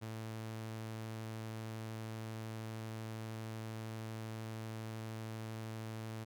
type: tone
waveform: sawtooth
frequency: 110.9 Hz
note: A2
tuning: 14 cents sharp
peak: -38 dBFS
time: 0.01-6.25 s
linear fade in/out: 20 ms
effects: none